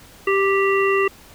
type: harmonic tone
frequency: 392 Hz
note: G4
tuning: in tune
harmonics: 1 / 3 / 5 / 7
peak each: -17 / -22 / -24 / -25 dBFS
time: 0.27-1.08 s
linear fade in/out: 5 ms
effects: pink hiss -46 dBFS RMS until 1.34 s